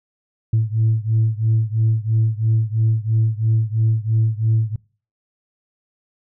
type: beating tone pair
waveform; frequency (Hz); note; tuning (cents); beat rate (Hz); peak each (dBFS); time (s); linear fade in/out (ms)
sine; 110 / 113; A2 / A2; 0 / +47; 3; -16 / -18; 0.53-4.76; 5
effects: noise-tail reverb RT60 0.4 s tail -24 dB re dry + tanh soft clip ceiling -10 dBFS